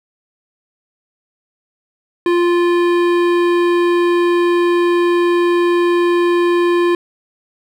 sine tone with hard clipping, 348.3 Hz, F4, 5 cents flat, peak -13 dBFS, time 2.26-6.95 s, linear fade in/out 2 ms, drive 15 dB, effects none

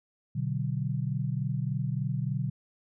sine chord, B minor, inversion none, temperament equal with one note detuned, 123.47 / 146.83 / 186.93 Hz, B2 / D3 / F#3, 0 / 0 / +18 cents, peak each -31 / -31 / -35 dBFS, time 0.35-2.5 s, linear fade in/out 10 ms, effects none

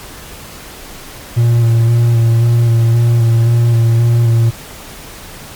triangle tone with vibrato, 116.54 Hz, A#2, in tune, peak -5 dBFS, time 1.36-4.51 s, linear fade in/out 20 ms, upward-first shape square, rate 1.9 Hz, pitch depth 19 cents each way, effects pink hiss -32 dBFS RMS until 5.55 s + MP3 96 kbps

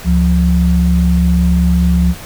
sine tone pair together, 70.5 / 175.61 Hz, C#2 / F3, +30 / +10 cents, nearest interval octave + major third, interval 1580 cents, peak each -11 dBFS, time 0.04-2.15 s, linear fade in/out 50 ms, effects pink hiss -32 dBFS RMS until 2.25 s

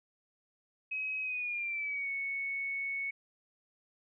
sine tone with pitch glide, 2543 to 2214 Hz, D#7 to C#7, +37 to -3 cents, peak -33 dBFS, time 0.91-3.11 s, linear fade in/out 10 ms, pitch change -240 cents, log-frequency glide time 1.22-2.1 s, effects none

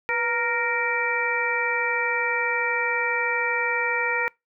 harmonic tone with a mistuned harmonic, 466.2 Hz, A#4, in tune, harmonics 1 / 2 / 3 / 4 / 5, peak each -30 / -29 / -30 / -27 / -27 dBFS, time 0.09-4.28 s, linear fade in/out 0 ms, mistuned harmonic 1, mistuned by +81 cents, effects noise-tail reverb RT60 0.2 s tail -25 dB re dry

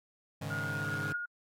sawtooth chord, Ab suspended fourth, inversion none, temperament equal, 103.83 / 138.59 / 155.56 Hz, Ab2 / Db3 / Eb3, 0 / 0 / 0 cents, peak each -36 dBFS, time 0.41-1.13 s, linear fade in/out 10 ms
sine tone, 1431 Hz, F6, 42 cents sharp, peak -35 dBFS, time 0.5-1.26 s, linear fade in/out 10 ms
effects AAC 48 kbps

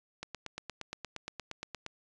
click train, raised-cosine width 0.2 ms, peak -22 dBFS, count 15, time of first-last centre 0.23-1.864 s, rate 8.57 Hz, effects resampled to 22050 Hz

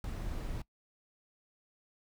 brown noise with ADSR envelope, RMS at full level -29 dBFS, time 0.04-0.62 s, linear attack 3 ms, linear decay 4 ms, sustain -9 dB, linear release 4 ms, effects noise-tail reverb RT60 0.1 s tail -21 dB re dry

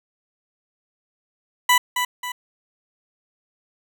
20% pulse tone with echo, 990 Hz, B5, 4 cents sharp, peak -8 dBFS, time 1.69-1.78 s, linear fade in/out 5 ms, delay 270 ms, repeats 2, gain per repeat -7 dB, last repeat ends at 2.32 s, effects none

